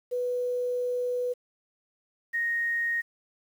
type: tone pair in turn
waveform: sine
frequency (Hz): 493.9 / 1864.7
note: B4 / A#6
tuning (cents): 0 / 0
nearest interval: octave + major seventh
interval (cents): 2300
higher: second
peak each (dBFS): -26 / -25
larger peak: second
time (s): 0.11-1.34 / 2.33-3.02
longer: first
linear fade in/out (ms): 20
effects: 9-bit